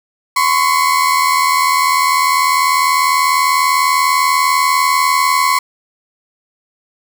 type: tone pair together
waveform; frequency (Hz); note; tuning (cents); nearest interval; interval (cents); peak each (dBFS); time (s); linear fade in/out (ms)
35% pulse; 1024 / 1104.1; C6 / C#6; -38 / -7; minor second; 131; -12; 0.36-5.59; 5
effects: none